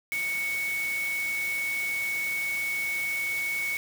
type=tone in noise; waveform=sine; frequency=2222 Hz; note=C#7; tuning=4 cents sharp; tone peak=-27 dBFS; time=0.12-3.77 s; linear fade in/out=0 ms; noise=white; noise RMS=-39 dBFS; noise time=0.12-3.77 s; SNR=+9 dB; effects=none